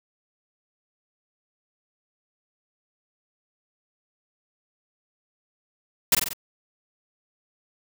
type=noise with echo; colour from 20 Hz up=white; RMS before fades=-17 dBFS; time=6.12-6.15 s; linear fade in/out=5 ms; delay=46 ms; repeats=4; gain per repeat=-4 dB; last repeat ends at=6.334 s; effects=none